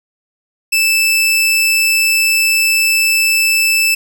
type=tone; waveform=sawtooth; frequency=2636 Hz; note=E7; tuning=1 cent flat; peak=-7 dBFS; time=0.72-3.95 s; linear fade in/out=10 ms; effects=none